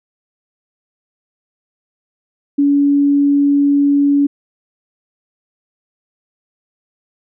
sine tone, 284.1 Hz, C#4, 43 cents sharp, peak -9 dBFS, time 2.58-4.27 s, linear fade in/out 10 ms, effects none

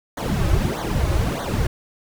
brown noise with flanger, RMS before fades -21 dBFS, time 0.17-1.67 s, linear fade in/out 5 ms, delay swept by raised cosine 0.38 to 4.38 ms, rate 1.6 Hz, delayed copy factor -1, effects none

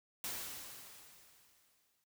white noise with exponential decay, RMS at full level -40 dBFS, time 0.24-2.04 s, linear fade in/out 1 ms, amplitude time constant 390 ms, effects noise-tail reverb RT60 0.1 s tail -21 dB re dry

